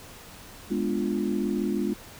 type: chord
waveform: sine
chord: G# diminished seventh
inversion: none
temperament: equal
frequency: 207.7 / 246.9 / 293.7 / 349.2 Hz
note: G#3 / B3 / D4 / F4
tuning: 0 / 0 / 0 / 0 cents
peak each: -28 / -31 / -31 / -30 dBFS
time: 0.7-1.94 s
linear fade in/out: 10 ms
effects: pink hiss -46 dBFS RMS until 2.19 s